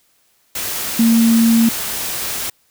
sine tone in noise, 229 Hz, A#3, 31 cents flat, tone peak -9 dBFS, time 0.99-1.69 s, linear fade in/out 5 ms, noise white, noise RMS -23 dBFS, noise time 0.55-2.5 s, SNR +11 dB, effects white hiss -59 dBFS RMS until 2.7 s

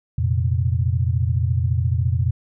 sine chord, F suspended fourth, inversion none, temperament equal, 87.31 / 116.54 / 130.81 Hz, F2 / Bb2 / C3, 0 / 0 / 0 cents, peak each -20 / -21 / -24 dBFS, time 0.18-2.31 s, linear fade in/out 5 ms, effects none

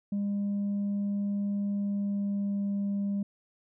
sine tone with pitch glide, 202 to 200.4 Hz, G#3 to G3, -48 to +38 cents, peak -25 dBFS, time 0.12-3.23 s, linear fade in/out 5 ms, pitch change -14 cents, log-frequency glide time 1.64-2.7 s, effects tanh soft clip ceiling -26 dBFS

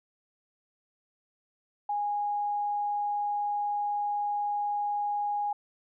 sine tone, 824 Hz, G#5, 14 cents flat, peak -27 dBFS, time 1.89-5.53 s, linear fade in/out 5 ms, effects none

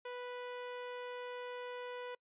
sawtooth tone, 493.2 Hz, B4, 2 cents flat, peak -38 dBFS, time 0.05-2.15 s, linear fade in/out 5 ms, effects noise-tail reverb RT60 0.1 s tail -26 dB re dry + resampled to 8000 Hz

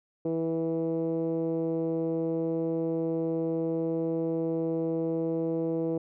10% pulse tone with low-pass filter, 163.7 Hz, E3, 12 cents flat, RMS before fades -29 dBFS, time 0.25-5.98 s, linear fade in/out 5 ms, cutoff 420 Hz, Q 4.3, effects none

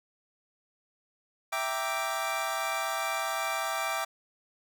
25% pulse chord, E half-diminished seventh, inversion none, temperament equal, 659.3 / 784 / 932.3 / 1174.7 Hz, E5 / G5 / Bb5 / D6, 0 / 0 / 0 / 0 cents, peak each -31 / -31 / -36 / -30 dBFS, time 1.52-4.05 s, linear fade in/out 10 ms, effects none

